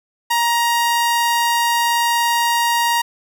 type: tone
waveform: sawtooth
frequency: 941 Hz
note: A#5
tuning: 16 cents sharp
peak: -11 dBFS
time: 0.3-3.02 s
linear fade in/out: 10 ms
effects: none